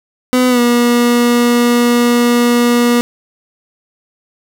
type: tone with pitch glide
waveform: 30% pulse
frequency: 252 to 240.1 Hz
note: B3 to B3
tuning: +35 to -49 cents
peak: -6 dBFS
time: 0.33-3.01 s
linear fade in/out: 0 ms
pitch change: -84 cents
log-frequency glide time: 0.49-0.6 s
effects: none